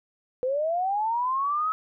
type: linear sweep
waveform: sine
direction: up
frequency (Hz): 493.9 to 1291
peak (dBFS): -23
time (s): 0.43-1.72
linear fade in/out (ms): 0
effects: none